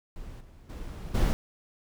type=noise with level steps; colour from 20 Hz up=brown; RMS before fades=-42 / -51 / -38 / -23 dBFS; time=0.16-1.33 s; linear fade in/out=0 ms; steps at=0.4 / 0.69 / 1.14 s; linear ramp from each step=10 ms; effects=none